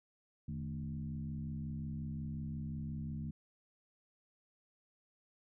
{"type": "tone with frequency modulation", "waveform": "sine", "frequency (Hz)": 153, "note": "D#3", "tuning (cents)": -29, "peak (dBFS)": -38, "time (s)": [0.48, 3.31], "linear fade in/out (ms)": 5, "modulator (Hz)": 65.6, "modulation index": 1.2, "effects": []}